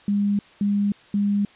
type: tone bursts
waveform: sine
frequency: 203 Hz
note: G#3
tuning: 39 cents flat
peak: -18 dBFS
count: 3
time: 0.08-1.45 s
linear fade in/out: 2 ms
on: 310 ms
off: 220 ms
effects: white hiss -51 dBFS RMS until 1.55 s + resampled to 8000 Hz